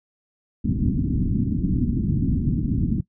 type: low-pass noise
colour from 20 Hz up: white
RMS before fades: -22 dBFS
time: 0.64-3.01 s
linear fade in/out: 10 ms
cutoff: 280 Hz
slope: 48 dB/octave
effects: noise-tail reverb RT60 0.1 s tail -19 dB re dry